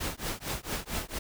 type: noise with tremolo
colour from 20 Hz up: pink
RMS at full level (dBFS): -31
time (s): 0-1.19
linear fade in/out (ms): 10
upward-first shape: triangle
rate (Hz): 4.4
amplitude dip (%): 100
effects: none